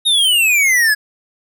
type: exponential sweep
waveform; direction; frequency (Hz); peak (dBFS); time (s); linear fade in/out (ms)
square; down; 3771 to 1661.2; -11; 0.05-0.95; 20
effects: none